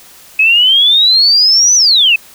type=exponential two-way sweep; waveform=sine; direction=up then down; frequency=2539 to 6110 to 2539 Hz; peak=-5 dBFS; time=0.39-2.16 s; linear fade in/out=5 ms; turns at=1.75 s; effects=white hiss -39 dBFS RMS until 2.34 s